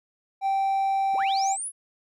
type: tone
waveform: triangle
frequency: 780 Hz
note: G5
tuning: 9 cents flat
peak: -19 dBFS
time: 0.41-1.57 s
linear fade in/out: 50 ms
type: linear sweep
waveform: sine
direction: up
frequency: 37.37 to 10910 Hz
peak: -29 dBFS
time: 1.13-1.72 s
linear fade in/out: 50 ms
effects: tanh soft clip ceiling -14 dBFS